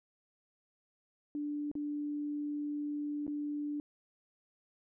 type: tone with dropouts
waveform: sine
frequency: 293.7 Hz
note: D4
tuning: in tune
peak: -34 dBFS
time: 1.35-3.8 s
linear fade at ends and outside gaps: 1 ms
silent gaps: 1.715-1.753 / 3.267-3.278 s
effects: none